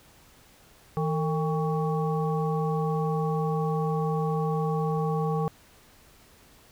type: harmonic tone with a mistuned harmonic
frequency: 159.9 Hz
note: D#3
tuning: 48 cents sharp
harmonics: 1 / 3 / 5 / 7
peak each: -26 / -30 / -33 / -35 dBFS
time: 0.97-5.48 s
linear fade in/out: 0 ms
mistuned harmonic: 3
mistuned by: -94 cents
effects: pink hiss -56 dBFS RMS until 6.71 s